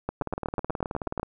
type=two click trains; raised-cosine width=1 ms; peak=-14 / -16 dBFS; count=10 / 20; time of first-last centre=0.09-1.197 / 0.22-1.231 s; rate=8.13 / 18.8 Hz; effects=none